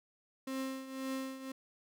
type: tone with tremolo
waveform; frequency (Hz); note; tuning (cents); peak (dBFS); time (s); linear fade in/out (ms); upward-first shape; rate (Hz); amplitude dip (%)
35% pulse; 265.1; C4; +23; -33; 0.47-1.52; 5; triangle; 1.9; 75
effects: none